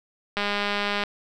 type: click train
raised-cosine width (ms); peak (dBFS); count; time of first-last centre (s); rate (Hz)
0.3; -10; 137; 0.37-1.037; 204
effects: none